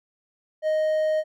triangle tone with hard clipping, 622.3 Hz, D#5, in tune, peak -21 dBFS, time 0.62-1.24 s, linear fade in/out 50 ms, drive 6 dB, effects none

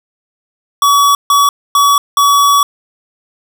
square tone bursts at uneven times, 1135 Hz, C#6, 41 cents sharp, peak -7 dBFS, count 4, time 0.82-1.15 / 1.3-1.49 / 1.75-1.98 / 2.17-2.63 s, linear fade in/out 2 ms, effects none

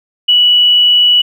triangle tone with tanh clipping, 2944 Hz, F#7, 9 cents flat, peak -5 dBFS, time 0.28-1.22 s, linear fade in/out 10 ms, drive 2 dB, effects none

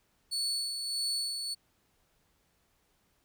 35% pulse tone with tremolo, 4435 Hz, C#8, in tune, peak -28 dBFS, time 0.31-1.55 s, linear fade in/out 20 ms, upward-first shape sine, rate 1.6 Hz, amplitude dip 45%, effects pink hiss -72 dBFS RMS until 3.24 s

